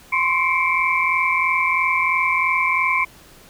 sine tone cluster, 1034 / 1077 / 2148 / 2317 Hz, C6 / C6 / C7 / D7, -21 / +50 / +45 / -24 cents, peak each -21 / -27 / -22 / -20 dBFS, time 0.12-3.05 s, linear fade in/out 10 ms, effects pink hiss -47 dBFS RMS until 3.49 s

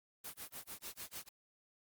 white noise with tremolo, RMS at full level -45 dBFS, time 0.24-1.29 s, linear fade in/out 5 ms, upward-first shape sine, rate 6.7 Hz, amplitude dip 100%, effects Opus 24 kbps

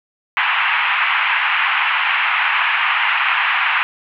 white band-pass noise, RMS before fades -17 dBFS, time 0.37-3.83 s, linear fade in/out 0 ms, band 850 to 2800 Hz, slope 48 dB/octave, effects none

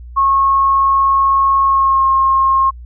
sine tone with pitch glide, 1091 to 1072.3 Hz, C#6 to C6, -28 to +42 cents, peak -9 dBFS, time 0.16-2.71 s, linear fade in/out 20 ms, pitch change -30 cents, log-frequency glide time 1.65-2.06 s, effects added 60 Hz sine -30 dBFS peak until 2.85 s

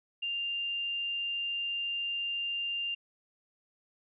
sine tone, 2794 Hz, F7, in tune, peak -31 dBFS, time 0.22-2.95 s, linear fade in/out 10 ms, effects none

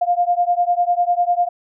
sine beating tone pair, 700 / 710 Hz, F5 / F5, +4 / +28 cents, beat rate 10 Hz, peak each -17 / -18 dBFS, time 0.01-1.49 s, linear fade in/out 10 ms, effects none

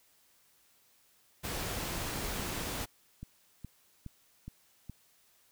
pink noise, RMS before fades -37 dBFS, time 1.43-2.86 s, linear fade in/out 20 ms
click train, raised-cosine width 5 ms, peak -30 dBFS, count 8, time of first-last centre 1.98-4.897 s, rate 2.4 Hz
effects white hiss -67 dBFS RMS until 5.51 s

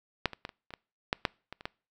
clicks, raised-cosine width 0.3 ms, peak -9 / -24 / -20 / -28 / -30 / -23 / -10 / -9 / -24 / -29 / -17 dBFS, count 11, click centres 0.257 / 0.333 / 0.451 / 0.492 / 0.706 / 0.738 / 1.129 / 1.252 / 1.526 / 1.609 / 1.655 s, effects noise-tail reverb RT60 0.4 s tail -26 dB re dry

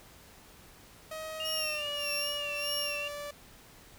sawtooth tone with pitch glide, 631 to 582 Hz, D#5 to D5, +24 to -16 cents, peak -34 dBFS, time 1.11-3.31 s, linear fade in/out 5 ms, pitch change -140 cents, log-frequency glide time 1.59-1.88 s
sine tone with vibrato, 2794 Hz, F7, in tune, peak -34 dBFS, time 1.4-3.08 s, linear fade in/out 2 ms, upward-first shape sine, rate 2.4 Hz, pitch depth 64 cents each way
sawtooth tone with tremolo, 5520 Hz, F8, 21 cents flat, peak -30 dBFS, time 1.44-3.14 s, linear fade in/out 20 ms, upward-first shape sine, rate 1.7 Hz, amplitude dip 100%
effects pink hiss -55 dBFS RMS until 3.98 s

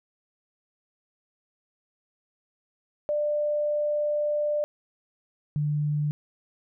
sine tone pair in turn, 594 / 148.5 Hz, D5 / D3, +20 / +20 cents, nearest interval 2 octaves, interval 2400 cents, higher first, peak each -23 dBFS, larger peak neither, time 3.09-4.64 / 5.56-6.11 s, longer first, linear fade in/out 0 ms, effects none

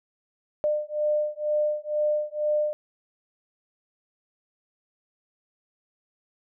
sine beating tone pair, 600 / 602.1 Hz, D5 / D5, +37 / +43 cents, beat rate 2.1 Hz, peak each -26 dBFS, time 0.64-2.73 s, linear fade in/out 0 ms, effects none

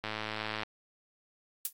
click train, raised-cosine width 0.3 ms, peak -19 dBFS, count 65, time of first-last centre 0.04-0.633 s, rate 108 Hz
violet noise with exponential decay, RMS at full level -25 dBFS, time 1.65-1.73 s, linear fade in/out 2 ms, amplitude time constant 17 ms
effects AAC 48 kbps

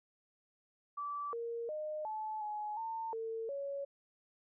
sine tone with pitch steps, 1159 / 466.2 / 612 / 865 / 843 / 900 / 450.6 / 559 Hz, D6 / A#4 / D#5 / A5 / G#5 / A5 / A4 / C#5, -23 / 0 / -29 / -30 / +26 / +39 / +41 / +14 cents, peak -37 dBFS, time 0.97-3.85 s, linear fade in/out 10 ms, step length 360 ms, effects none

